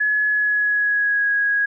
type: tone with pitch glide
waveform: sine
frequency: 1698 to 1654.4 Hz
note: G#6 to G#6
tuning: +38 to -7 cents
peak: -16 dBFS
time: 0-1.66 s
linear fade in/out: 10 ms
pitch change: -45 cents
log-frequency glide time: 0.28-1.28 s
effects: none